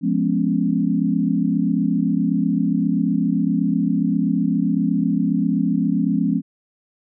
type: chord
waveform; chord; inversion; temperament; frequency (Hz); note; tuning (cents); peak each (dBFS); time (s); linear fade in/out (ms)
sine; C# dominant seventh; first; just; 173.24 / 207.9 / 249.5 / 277.2; E#3 / G#3 / B3 / C#4; -14 / +2 / +18 / 0; -22 / -21 / -23 / -22; 0.01-6.42; 50
effects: none